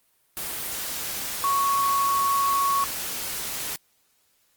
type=tone in noise; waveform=sine; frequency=1110 Hz; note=C#6; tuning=2 cents sharp; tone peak=-20 dBFS; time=1.44-2.84 s; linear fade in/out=0 ms; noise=white; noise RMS=-31 dBFS; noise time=0.37-3.76 s; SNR=+8 dB; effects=white hiss -66 dBFS RMS until 4.56 s + Opus 32 kbps